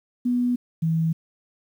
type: tone pair in turn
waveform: sine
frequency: 245.4 / 162.44 Hz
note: B3 / E3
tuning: -11 / -25 cents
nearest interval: perfect fifth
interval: 714 cents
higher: first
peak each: -19 dBFS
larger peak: neither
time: 0.25-0.56 / 0.82-1.13 s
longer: neither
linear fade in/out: 10 ms
effects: 9-bit